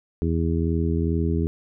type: harmonic tone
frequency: 82.41 Hz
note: E2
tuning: in tune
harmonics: 1 / 2 / 3 / 4 / 5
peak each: -23 / -26 / -28 / -29 / -30 dBFS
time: 0.22-1.47 s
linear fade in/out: 0 ms
effects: none